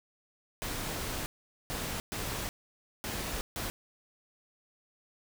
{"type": "noise bursts at uneven times", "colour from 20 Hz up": "pink", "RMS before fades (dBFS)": -36, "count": 5, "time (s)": [[0.62, 1.26], [1.7, 2], [2.12, 2.49], [3.04, 3.41], [3.56, 3.7]], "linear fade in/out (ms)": 0, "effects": []}